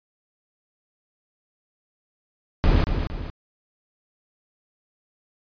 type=noise with echo; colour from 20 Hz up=brown; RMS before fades=-17 dBFS; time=2.64-2.84 s; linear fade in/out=0 ms; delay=230 ms; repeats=2; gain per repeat=-7 dB; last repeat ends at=3.3 s; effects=resampled to 11025 Hz